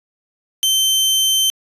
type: tone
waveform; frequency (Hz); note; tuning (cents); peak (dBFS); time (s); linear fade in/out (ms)
sawtooth; 3100; G7; -20; -10; 0.63-1.5; 0
effects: resampled to 32000 Hz